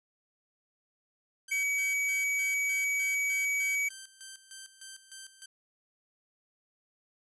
5% pulse tone with tremolo, 1561 Hz, G6, 8 cents flat, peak -32 dBFS, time 1.48-5.46 s, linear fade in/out 5 ms, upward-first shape square, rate 3.3 Hz, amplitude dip 75%
square tone, 2270 Hz, C#7, 41 cents sharp, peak -28 dBFS, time 1.51-3.89 s, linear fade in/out 10 ms
effects resampled to 24000 Hz

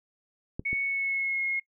clicks, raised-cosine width 3 ms, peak -20 / -24 dBFS, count 2, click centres 0.595 / 0.73 s
sine tone with pitch glide, 2217 to 2158 Hz, C#7 to C#7, 0 to -47 cents, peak -26 dBFS, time 0.65-1.6 s, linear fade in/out 10 ms, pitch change -47 cents, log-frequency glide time 0.83-1.43 s
effects noise-tail reverb RT60 0.1 s tail -21 dB re dry

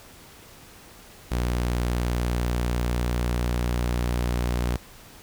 sawtooth tone, 60.2 Hz, B1, 44 cents flat, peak -19 dBFS, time 1.31-4.77 s, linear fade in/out 10 ms, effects pink hiss -48 dBFS RMS until 5.22 s

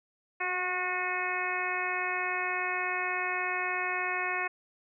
harmonic tone with a mistuned harmonic, 363.3 Hz, F#4, 32 cents flat, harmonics 1 / 2 / 3 / 4 / 5 / 6 / 7, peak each -40 / -37 / -36 / -38 / -35 / -36 / -36 dBFS, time 0.4-4.48 s, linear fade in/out 10 ms, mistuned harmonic 1, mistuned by +21 cents, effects none

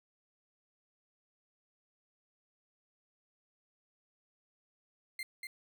35% pulse tone with echo, 2093 Hz, C7, in tune, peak -36 dBFS, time 5.19-5.23 s, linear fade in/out 2 ms, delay 240 ms, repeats 1, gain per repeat -3 dB, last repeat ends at 5.47 s, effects none

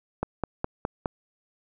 click train, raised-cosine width 1 ms, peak -12 dBFS, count 5, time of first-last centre 0.23-1.058 s, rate 4.83 Hz, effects none

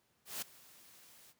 white noise with ADSR envelope, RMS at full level -39 dBFS, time 0.25-1.34 s, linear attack 170 ms, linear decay 7 ms, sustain -21 dB, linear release 44 ms, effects pink hiss -75 dBFS RMS until 1.39 s + high-pass 100 Hz 12 dB/octave

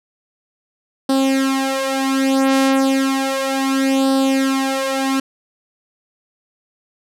sawtooth tone with flanger, 268.6 Hz, C4, 46 cents sharp, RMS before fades -17 dBFS, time 1.09-5.2 s, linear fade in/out 5 ms, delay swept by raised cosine 0.22 to 3.72 ms, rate 0.33 Hz, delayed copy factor +0.8, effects low-pass 12000 Hz 12 dB/octave

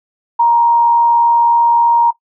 sine tone with frequency modulation, 938 Hz, A#5, 11 cents sharp, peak -7 dBFS, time 0.39-2.11 s, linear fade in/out 10 ms, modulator 79.4 Hz, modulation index 0.2, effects noise-tail reverb RT60 0.1 s tail -17 dB re dry

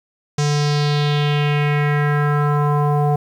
square tone with low-pass filter sweep, 146.83 Hz, D3, in tune, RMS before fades -17 dBFS, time 0.38-3.16 s, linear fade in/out 5 ms, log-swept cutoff 6400 to 760 Hz, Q 3, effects 8-bit

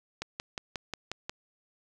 click train, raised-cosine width 0.2 ms, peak -17 dBFS, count 7, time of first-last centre 0.22-1.295 s, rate 5.58 Hz, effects none

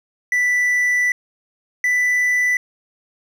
triangle tone pair in turn, 1975.5 / 1984.2 Hz, B6 / B6, 0 / +8 cents, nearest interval unison, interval 8 cents, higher second, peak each -13 dBFS, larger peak neither, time 0.32-1.12 / 1.84-2.57 s, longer first, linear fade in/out 2 ms, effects none

